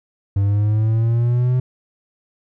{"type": "linear sweep", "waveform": "triangle", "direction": "up", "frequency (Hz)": [98, 127.7], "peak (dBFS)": -12, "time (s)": [0.36, 1.6], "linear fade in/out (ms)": 5, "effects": []}